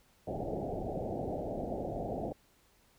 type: low-pass noise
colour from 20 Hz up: white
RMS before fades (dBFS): -37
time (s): 0.27-2.33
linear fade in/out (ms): 10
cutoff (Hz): 780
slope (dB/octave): 96
effects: pink hiss -67 dBFS RMS until 2.98 s